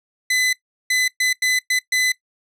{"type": "tone bursts at uneven times", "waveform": "sawtooth", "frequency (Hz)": 2013, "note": "B6", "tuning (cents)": 33, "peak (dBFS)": -13, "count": 6, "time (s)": [[0.3, 0.53], [0.9, 1.08], [1.2, 1.33], [1.42, 1.59], [1.7, 1.79], [1.92, 2.12]], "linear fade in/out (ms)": 5, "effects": ["noise-tail reverb RT60 0.1 s tail -18 dB re dry", "low-pass 12000 Hz 12 dB/octave"]}